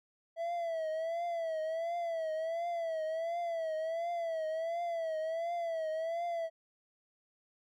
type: tone with vibrato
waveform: triangle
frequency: 659.3 Hz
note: E5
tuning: in tune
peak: -31 dBFS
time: 0.36-6.5 s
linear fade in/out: 50 ms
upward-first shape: triangle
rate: 1.4 Hz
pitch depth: 97 cents each way
effects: none